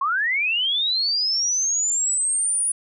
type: linear sweep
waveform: sine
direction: up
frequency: 1046.5 to 9810 Hz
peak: -19 dBFS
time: 0.01-2.72 s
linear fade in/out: 5 ms
effects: none